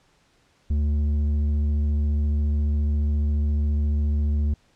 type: tone with low-pass filter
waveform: square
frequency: 73.8 Hz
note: D2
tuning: 9 cents sharp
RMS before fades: -22 dBFS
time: 0.7-4.54 s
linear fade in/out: 5 ms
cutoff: 170 Hz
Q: 1
effects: pink hiss -62 dBFS RMS until 4.75 s + low-pass 7000 Hz 12 dB/octave